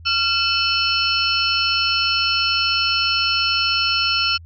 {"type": "tone cluster", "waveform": "sine", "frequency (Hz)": [1377, 2624, 2995, 4328, 5330], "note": ["F6", "E7", "F#7", "C#8", "E8"], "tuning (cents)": [-25, -9, 20, -42, 18], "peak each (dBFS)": -23, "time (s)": [0.05, 4.38], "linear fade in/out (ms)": 20, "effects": ["added 83 Hz sine -38 dBFS peak until 4.45 s"]}